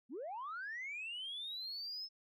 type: linear sweep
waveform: sine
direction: up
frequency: 204.9 to 5274 Hz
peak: -40 dBFS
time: 0.09-2.09 s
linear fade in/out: 50 ms
effects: tanh soft clip ceiling -38 dBFS